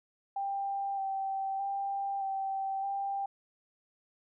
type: tone with vibrato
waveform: sine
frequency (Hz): 784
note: G5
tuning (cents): 0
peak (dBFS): -31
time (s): 0.36-3.26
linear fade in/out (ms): 5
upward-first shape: square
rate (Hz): 0.81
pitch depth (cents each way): 16
effects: none